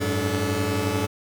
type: tone cluster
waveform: sawtooth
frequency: 93.5 / 105 / 288.6 / 433 Hz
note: F#2 / G#2 / D4 / A4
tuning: +19 / +19 / -30 / -28 cents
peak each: -24 dBFS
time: 0-1.07 s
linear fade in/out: 20 ms
effects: none